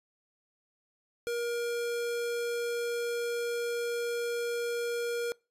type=tone; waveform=square; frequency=473.5 Hz; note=A#4; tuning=27 cents sharp; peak=-31 dBFS; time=1.27-5.32 s; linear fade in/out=0 ms; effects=noise-tail reverb RT60 0.3 s tail -25 dB re dry + resampled to 32000 Hz